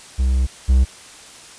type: tone pair in turn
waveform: triangle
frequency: 64.5 / 64.5 Hz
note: C2 / C2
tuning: -24 / -24 cents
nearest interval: unison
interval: 0 cents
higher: neither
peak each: -12 / -8 dBFS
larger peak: second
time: 0.18-0.47 / 0.68-0.85 s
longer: first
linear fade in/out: 20 ms
effects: white hiss -41 dBFS RMS until 1.58 s + resampled to 22050 Hz